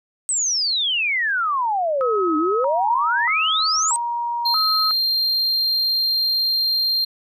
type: exponential two-way sweep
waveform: sine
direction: down then up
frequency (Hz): 8320 to 297.9 to 8320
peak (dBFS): -18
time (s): 0.29-3.96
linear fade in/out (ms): 0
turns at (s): 2.37
type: tone with vibrato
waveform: sine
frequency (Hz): 1100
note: C#6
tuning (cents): -14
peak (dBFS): -21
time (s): 2.01-4.91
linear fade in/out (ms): 0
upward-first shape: square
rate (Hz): 0.79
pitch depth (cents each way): 260
type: tone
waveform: triangle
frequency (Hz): 4186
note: C8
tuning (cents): 0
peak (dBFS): -16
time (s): 4.45-7.05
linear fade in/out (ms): 10
effects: none